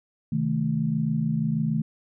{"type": "chord", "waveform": "sine", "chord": "A diminished", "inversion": "first", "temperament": "just", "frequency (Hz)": [132, 158.4, 220], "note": ["C3", "Eb3", "A3"], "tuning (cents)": [16, 31, 0], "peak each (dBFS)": [-30, -25, -26], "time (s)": [0.32, 1.82], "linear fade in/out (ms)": 5, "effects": []}